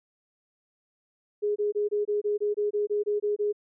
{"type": "tone bursts", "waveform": "sine", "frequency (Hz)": 415.3, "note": "G#4", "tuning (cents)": 0, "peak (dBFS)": -23, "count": 13, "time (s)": [1.42, 3.528], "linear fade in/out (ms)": 20, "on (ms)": 140, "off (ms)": 24, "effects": []}